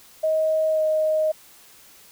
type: tone with pitch glide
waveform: sine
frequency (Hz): 630 to 623.5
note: D#5 to D#5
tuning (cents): +21 to +3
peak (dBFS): -18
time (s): 0.23-1.32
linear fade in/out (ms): 10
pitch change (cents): -18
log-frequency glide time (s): 0.7-0.83
effects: white hiss -50 dBFS RMS until 2.11 s